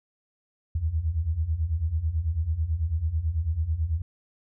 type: beating tone pair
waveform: sine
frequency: 74.6 / 83.7 Hz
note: D2 / E2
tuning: +28 / +27 cents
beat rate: 9.1 Hz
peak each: -29 / -25 dBFS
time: 0.75-4.02 s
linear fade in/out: 5 ms
effects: none